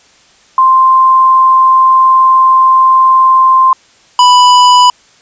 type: tone pair in turn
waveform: sine / square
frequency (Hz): 1046.5 / 990.6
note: C6 / B5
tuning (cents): 0 / +5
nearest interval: minor second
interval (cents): 95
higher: first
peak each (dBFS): -3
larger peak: neither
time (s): 0.58-3.73 / 4.19-4.9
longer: first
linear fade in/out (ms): 2
effects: white hiss -45 dBFS RMS until 5.21 s + resampled to 16000 Hz